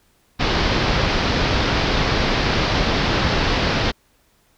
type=low-pass noise; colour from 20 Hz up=pink; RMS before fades=-19 dBFS; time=0.39-3.92 s; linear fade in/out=20 ms; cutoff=5200 Hz; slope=48 dB/octave; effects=pink hiss -60 dBFS RMS until 4.57 s